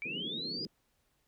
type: linear sweep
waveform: sine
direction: up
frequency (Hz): 2276 to 4978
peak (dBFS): -36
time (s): 0.02-0.65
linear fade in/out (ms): 0
type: band-pass noise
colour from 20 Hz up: pink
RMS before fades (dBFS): -44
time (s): 0.05-0.67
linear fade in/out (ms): 2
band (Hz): 150 to 450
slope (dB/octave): 48
effects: pink hiss -75 dBFS RMS until 1.27 s